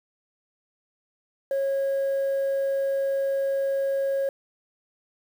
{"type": "tone", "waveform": "sine", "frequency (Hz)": 547, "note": "C#5", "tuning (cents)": -23, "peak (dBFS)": -20, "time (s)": [1.51, 4.29], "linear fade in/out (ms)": 2, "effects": ["tanh soft clip ceiling -21 dBFS", "8-bit"]}